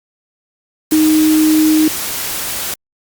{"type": "tone in noise", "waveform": "sine", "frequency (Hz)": 311.1, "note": "D#4", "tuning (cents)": 0, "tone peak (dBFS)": -8, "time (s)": [0.92, 1.88], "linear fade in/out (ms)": 2, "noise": "white", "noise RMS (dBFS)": -21, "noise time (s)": [0.91, 2.74], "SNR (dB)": 10, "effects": ["Opus 48 kbps"]}